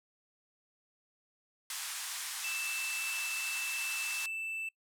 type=band-pass noise; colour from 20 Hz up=white; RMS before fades=-40 dBFS; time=1.7-4.26 s; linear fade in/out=2 ms; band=940 to 11000 Hz; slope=24 dB/octave
type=tone; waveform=triangle; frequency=2649 Hz; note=E7; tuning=8 cents sharp; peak=-34 dBFS; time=2.44-4.69 s; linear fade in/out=5 ms
effects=noise-tail reverb RT60 0.1 s tail -23 dB re dry